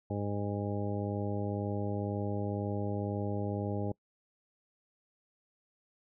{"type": "harmonic tone", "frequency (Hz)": 102, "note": "G#2", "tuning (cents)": -31, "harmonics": [1, 2, 3, 4, 5, 6, 8], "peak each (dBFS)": [-35, -38, -40, -41, -42, -43, -44], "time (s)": [0.1, 3.92], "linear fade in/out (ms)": 5, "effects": ["noise-tail reverb RT60 0.1 s tail -24 dB re dry"]}